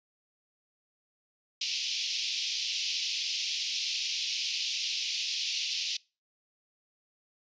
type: band-pass noise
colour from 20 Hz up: white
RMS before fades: -33 dBFS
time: 1.61-5.97 s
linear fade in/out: 5 ms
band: 2500 to 5700 Hz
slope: 48 dB/octave
effects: noise-tail reverb RT60 0.3 s tail -24 dB re dry + resampled to 16000 Hz